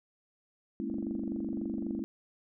sine chord, A# half-diminished seventh, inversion third, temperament equal, 207.7 / 233.1 / 277.2 / 329.6 Hz, G#3 / A#3 / C#4 / E4, 0 / 0 / 0 / 0 cents, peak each -38 dBFS, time 0.8-2.04 s, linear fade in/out 0 ms
click train, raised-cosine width 2 ms, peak -32 dBFS, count 27, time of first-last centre 0.9-1.992 s, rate 23.8 Hz
effects none

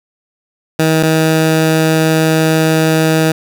15% pulse tone pair in turn, 159.2 / 159.2 Hz, D#3 / D#3, +40 / +40 cents, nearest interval unison, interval 0 cents, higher neither, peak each -3 dBFS, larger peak neither, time 0.79-1.03 / 1.03-3.32 s, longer second, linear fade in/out 5 ms, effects none

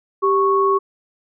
sine tone pair together, 392 / 1105.2 Hz, G4 / C#6, 0 / -6 cents, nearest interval octave + tritone, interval 1794 cents, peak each -16 dBFS, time 0.22-0.79 s, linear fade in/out 20 ms, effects none

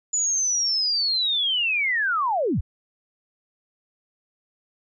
sine linear sweep, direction down, 7000 to 41.2 Hz, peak -20 dBFS, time 0.13-2.61 s, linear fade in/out 10 ms, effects none

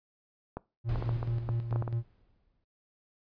clicks, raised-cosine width 1 ms, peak -22 dBFS, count 10, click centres 0.57 / 0.958 / 1.025 / 1.092 / 1.229 / 1.49 / 1.727 / 1.76 / 1.824 / 1.878 s
triangle tone with tremolo, 116.54 Hz, A#2, in tune, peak -26 dBFS, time 0.84-2.03 s, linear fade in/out 50 ms, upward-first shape square, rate 4.6 Hz, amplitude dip 55%
brown noise with exponential decay, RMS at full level -35 dBFS, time 0.89-2.64 s, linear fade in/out 1 ms, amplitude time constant 380 ms
effects noise-tail reverb RT60 0.3 s tail -22 dB re dry + resampled to 11025 Hz

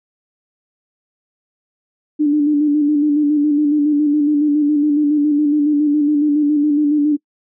sine tone with vibrato, 295.5 Hz, D4, 11 cents sharp, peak -11 dBFS, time 2.19-7.17 s, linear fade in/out 20 ms, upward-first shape square, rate 7.2 Hz, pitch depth 34 cents each way, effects noise-tail reverb RT60 0.1 s tail -24 dB re dry

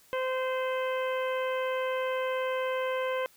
harmonic tone, 517 Hz, C5, 21 cents flat, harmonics 1 / 2 / 3 / 4 / 5 / 6, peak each -29 / -35 / -39 / -41 / -43 / -45 dBFS, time 0.13-3.26 s, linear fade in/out 0 ms, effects white hiss -60 dBFS RMS until 3.36 s

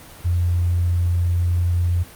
sine tone, 87.31 Hz, F2, in tune, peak -16 dBFS, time 0.24-2.04 s, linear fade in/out 20 ms, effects pink hiss -42 dBFS RMS until 2.15 s + Opus 32 kbps

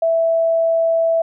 sine tone, 659.3 Hz, E5, in tune, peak -13 dBFS, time 0.02-1.22 s, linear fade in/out 5 ms, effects none

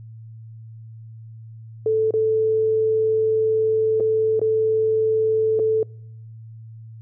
sine tone with dropouts, 439.1 Hz, A4, 4 cents flat, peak -16 dBFS, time 1.86-5.83 s, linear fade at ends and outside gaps 2 ms, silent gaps 2.108-2.138 / 4-4.005 / 4.395-4.415 / 5.592-5.596 s, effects noise-tail reverb RT60 0.7 s tail -26 dB re dry + added 112 Hz sine -37 dBFS peak until 7.01 s

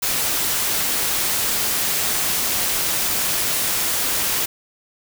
white noise, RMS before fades -21 dBFS, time 0.02-4.46 s, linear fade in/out 10 ms, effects none

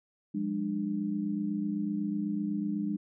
sine tone cluster, 176.6 / 204.6 / 298.9 Hz, F3 / G#3 / D4, +20 / -26 / +31 cents, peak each -38 / -31 / -34 dBFS, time 0.34-2.97 s, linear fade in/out 10 ms, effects none

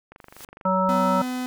click train, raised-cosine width 0.5 ms, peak -28 dBFS, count 14, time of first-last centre 0.12-0.653 s, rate 24.4 Hz
white noise with exponential growth, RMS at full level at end -38 dBFS, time 0.18-0.45 s, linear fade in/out 5 ms, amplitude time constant 57 ms
harmonic tone, 187.7 Hz, F#3, 25 cents sharp, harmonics 1 / 3 / 5 / 7, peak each -24 / -24 / -24 / -24 dBFS, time 0.65-1.22 s, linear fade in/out 5 ms
45% pulse tone, 252.3 Hz, B3, 37 cents sharp, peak -26 dBFS, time 0.89-1.46 s, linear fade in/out 0 ms
effects none

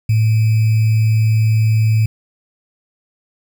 sine tone with sample-and-hold, 110 Hz, A2, in tune, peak -10 dBFS, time 0.09-2.06 s, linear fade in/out 5 ms, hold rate 2450 Hz, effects none

